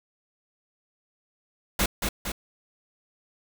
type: noise with echo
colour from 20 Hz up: pink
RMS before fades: -23 dBFS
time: 1.79-1.86 s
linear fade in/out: 5 ms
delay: 230 ms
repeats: 2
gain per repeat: -4 dB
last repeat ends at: 2.32 s
effects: none